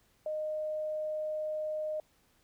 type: tone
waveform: sine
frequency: 616 Hz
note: D#5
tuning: 17 cents flat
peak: -32 dBFS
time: 0.26-2 s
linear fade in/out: 2 ms
effects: pink hiss -69 dBFS RMS until 2.43 s